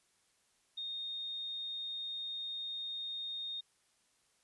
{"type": "tone", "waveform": "sine", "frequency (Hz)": 3690, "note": "A#7", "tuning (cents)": -18, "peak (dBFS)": -38, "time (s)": [0.77, 3.61], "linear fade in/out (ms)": 10, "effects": ["white hiss -73 dBFS RMS until 4.43 s", "resampled to 24000 Hz"]}